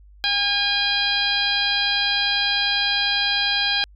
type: harmonic tone with a mistuned harmonic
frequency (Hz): 810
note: G#5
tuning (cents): -43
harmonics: 1 / 2 / 3 / 4 / 5 / 6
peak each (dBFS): -30 / -25 / -27 / -23 / -25 / -27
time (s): 0.24-3.84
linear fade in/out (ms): 0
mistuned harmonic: 3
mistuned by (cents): +16
effects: added 50 Hz sine -45 dBFS peak until 3.95 s